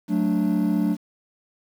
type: chord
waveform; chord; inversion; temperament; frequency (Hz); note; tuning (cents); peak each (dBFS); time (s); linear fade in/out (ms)
triangle; D major; first; equal; 185 / 220 / 293.7; F#3 / A3 / D4; 0 / 0 / 0; -21; 0.08-0.97; 50
effects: tanh soft clip ceiling -10 dBFS + 8-bit